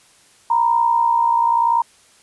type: tone pair together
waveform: sine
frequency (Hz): 932.4 / 993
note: A#5 / B5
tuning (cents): 0 / +9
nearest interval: minor second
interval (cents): 109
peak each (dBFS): -14 / -20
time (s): 0.5-1.82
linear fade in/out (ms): 5
effects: white hiss -52 dBFS RMS until 2.22 s + resampled to 24000 Hz